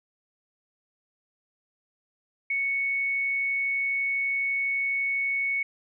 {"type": "tone", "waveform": "sine", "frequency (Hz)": 2217, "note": "C#7", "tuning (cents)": 0, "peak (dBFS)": -24, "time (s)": [2.5, 5.63], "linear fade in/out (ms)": 5, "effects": []}